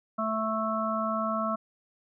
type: harmonic tone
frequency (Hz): 219.9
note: A3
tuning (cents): -1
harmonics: 1 / 3 / 5 / 6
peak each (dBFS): -32 / -32 / -32 / -32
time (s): 0.18-1.56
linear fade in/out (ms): 10
effects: none